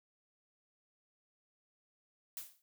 blue noise with exponential decay, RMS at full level -40 dBFS, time 2.37-2.62 s, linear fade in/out 1 ms, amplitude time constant 54 ms, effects none

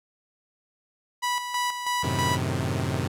sawtooth tone with tremolo, 982 Hz, B5, 10 cents flat, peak -20 dBFS, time 1.22-2.38 s, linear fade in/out 20 ms, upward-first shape square, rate 3.1 Hz, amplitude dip 55%
sawtooth chord, F# diminished seventh, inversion none, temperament equal, 92.5 / 110 / 130.81 / 155.56 Hz, F#2 / A2 / C3 / Eb3, 0 / 0 / 0 / 0 cents, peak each -26 / -28 / -25 / -29 dBFS, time 2.03-3.08 s, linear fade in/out 10 ms
effects low-pass 12000 Hz 12 dB/octave

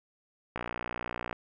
click train, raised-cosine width 0.5 ms, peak -19 dBFS, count 47, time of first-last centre 0.56-1.328 s, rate 59.9 Hz, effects none

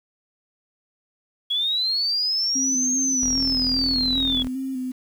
sine linear two-way sweep, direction up then down, 3322 to 6470 to 3322 Hz, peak -20 dBFS, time 1.5-4.43 s, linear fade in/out 10 ms, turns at 2.93 s
sine tone with vibrato, 260.4 Hz, C4, 8 cents flat, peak -25 dBFS, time 2.55-4.92 s, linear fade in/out 10 ms, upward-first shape square, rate 2.5 Hz, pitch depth 34 cents each way
sawtooth tone, 41.2 Hz, E1, in tune, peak -28 dBFS, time 3.22-4.48 s, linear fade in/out 10 ms
effects 8-bit

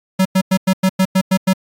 square tone bursts, 188.8 Hz, F#3, 35 cents sharp, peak -11 dBFS, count 9, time 0.19-1.534 s, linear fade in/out 10 ms, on 64 ms, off 96 ms, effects AAC 64 kbps

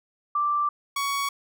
sine / sawtooth tone pair in turn, 1174.7 / 1119.9 Hz, D6 / C#6, 0 / +17 cents, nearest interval minor second, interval 83 cents, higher first, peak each -21 / -21 dBFS, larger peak neither, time 0.35-0.69 / 0.96-1.29 s, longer first, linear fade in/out 5 ms, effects none

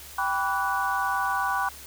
sine chord, G major seventh, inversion none, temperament equal with one note detuned, 784 / 987.8 / 1146.5 / 1480 Hz, G5 / B5 / D6 / F#6, 0 / 0 / -42 / 0 cents, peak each -29 dBFS, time 0.18-1.69 s, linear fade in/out 5 ms, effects added 70 Hz sine -50 dBFS peak until 1.86 s + white hiss -44 dBFS RMS until 1.86 s

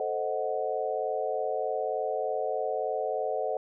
sine chord, A diminished seventh, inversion none, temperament equal, 440 / 523.3 / 622.3 / 740 Hz, A4 / C5 / Eb5 / Gb5, 0 / 0 / 0 / 0 cents, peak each -33 dBFS, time 0-3.57 s, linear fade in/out 2 ms, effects none

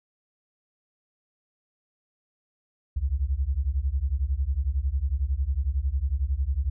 sine beating tone pair, 62.7 / 73.7 Hz, B1 / D2, +27 / +7 cents, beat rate 11 Hz, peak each -26 dBFS, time 2.96-6.7 s, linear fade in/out 10 ms, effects none

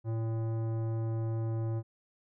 sine tone with tanh clipping, 112.8 Hz, A2, 44 cents sharp, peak -32 dBFS, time 0.04-1.83 s, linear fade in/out 50 ms, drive 15 dB, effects none

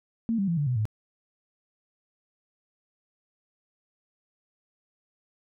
sine tone with pitch steps, 228.2 / 196.38 / 168.99 / 145.43 / 125.15 / 107.7 Hz, A#3 / G3 / E3 / D3 / B2 / A2, -37 / +3 / +43 / -17 / +23 / -37 cents, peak -23 dBFS, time 0.29-0.854 s, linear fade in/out 0 ms, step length 94 ms, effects none

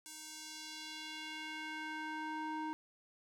square tone with band-pass filter sweep, 311.1 Hz, D#4, in tune, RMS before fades -44 dBFS, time 0.06-2.73 s, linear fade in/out 0 ms, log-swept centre 8400 to 790 Hz, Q 1.3, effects none

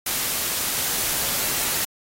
white noise, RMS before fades -24 dBFS, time 0.06-1.85 s, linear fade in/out 5 ms, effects AAC 48 kbps

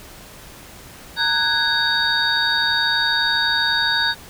sine tone cluster, 922 / 1496 / 1648 / 3740 / 4569 Hz, A#5 / F#6 / G#6 / A#7 / D8, -19 / +19 / -14 / +5 / -48 cents, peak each -26 / -23 / -22 / -21 / -24 dBFS, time 1.16-4.15 s, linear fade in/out 50 ms, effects pink hiss -41 dBFS RMS until 4.29 s

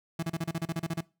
35% pulse tone bursts, 164.9 Hz, E3, 1 cent sharp, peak -27 dBFS, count 12, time 0.19-1.009 s, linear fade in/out 5 ms, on 38 ms, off 33 ms, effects noise-tail reverb RT60 0.3 s tail -22 dB re dry

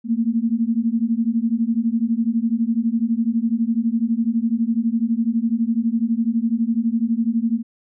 sine beating tone pair, 223.6 / 235.6 Hz, A3 / A#3, +28 / +19 cents, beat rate 12 Hz, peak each -20 dBFS, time 0.04-7.63 s, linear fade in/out 50 ms, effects none

